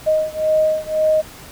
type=beating tone pair; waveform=sine; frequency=622.3 / 624.2 Hz; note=D#5 / D#5; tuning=0 / +5 cents; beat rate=1.9 Hz; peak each=-17 / -18 dBFS; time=0.06-1.22 s; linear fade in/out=20 ms; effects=pink hiss -39 dBFS RMS until 1.51 s